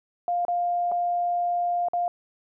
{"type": "tone with dropouts", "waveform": "sine", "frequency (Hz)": 702, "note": "F5", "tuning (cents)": 9, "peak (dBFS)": -22, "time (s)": [0.28, 2.08], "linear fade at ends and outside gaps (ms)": 1, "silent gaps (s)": [[0.451, 0.482], [0.916, 0.92], [1.885, 1.934]], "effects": []}